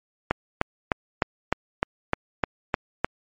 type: click train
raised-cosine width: 0.5 ms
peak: -5 dBFS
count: 10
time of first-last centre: 0.31-3.046 s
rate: 3.29 Hz
effects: MP3 48 kbps